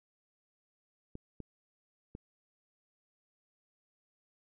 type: clicks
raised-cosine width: 3 ms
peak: -30 dBFS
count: 3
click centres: 1.154 / 1.403 / 2.151 s
effects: none